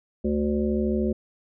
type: harmonic tone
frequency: 73.42 Hz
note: D2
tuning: in tune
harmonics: 1 / 3 / 5 / 7 / 8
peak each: -30 / -24 / -27 / -32 / -36 dBFS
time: 0.24-1.13 s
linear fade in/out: 10 ms
effects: none